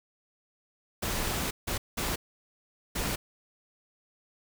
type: noise bursts at uneven times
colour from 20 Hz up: pink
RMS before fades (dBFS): -31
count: 4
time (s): 1.02-1.51 / 1.67-1.78 / 1.97-2.16 / 2.95-3.16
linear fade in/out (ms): 10
effects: none